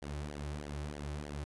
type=tone with flanger; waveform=sawtooth; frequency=73.42 Hz; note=D2; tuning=in tune; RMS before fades=-41 dBFS; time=0.02-1.44 s; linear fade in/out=0 ms; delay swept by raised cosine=0.77 to 4.37 ms; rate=3.2 Hz; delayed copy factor=-0.75; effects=resampled to 24000 Hz